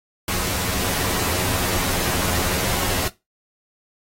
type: noise with comb filter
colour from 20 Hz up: pink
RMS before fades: -23 dBFS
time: 0.28-3.08 s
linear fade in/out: 2 ms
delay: 11 ms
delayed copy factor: +0.7
effects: noise-tail reverb RT60 0.2 s tail -17 dB re dry + AAC 48 kbps